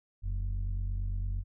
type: tone pair together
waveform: sine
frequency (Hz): 43.65 / 92.5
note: F1 / F#2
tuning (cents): 0 / 0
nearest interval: octave + minor second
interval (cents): 1300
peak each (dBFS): -29 / -33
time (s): 0.22-1.44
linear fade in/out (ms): 50
effects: tanh soft clip ceiling -27 dBFS